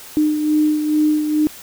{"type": "beating tone pair", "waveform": "sine", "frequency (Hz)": [303.8, 306.1], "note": ["D#4", "D#4"], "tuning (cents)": [-41, -28], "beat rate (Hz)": 2.3, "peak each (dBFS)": [-14, -23], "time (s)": [0.17, 1.47], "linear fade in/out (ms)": 0, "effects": ["white hiss -38 dBFS RMS until 1.62 s"]}